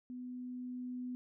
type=tone with level ramp; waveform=sine; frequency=249.6 Hz; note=B3; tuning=19 cents sharp; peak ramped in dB=-42 to -38 dBFS; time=0.1-1.15 s; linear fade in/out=0 ms; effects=none